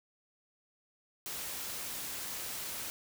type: noise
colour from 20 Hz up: white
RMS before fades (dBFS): -40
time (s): 1.26-2.9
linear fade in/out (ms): 0
effects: none